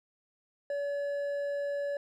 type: tone with hard clipping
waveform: sine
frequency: 570 Hz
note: C#5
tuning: 48 cents sharp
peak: -32 dBFS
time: 0.7-1.97 s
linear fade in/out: 2 ms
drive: 5 dB
effects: none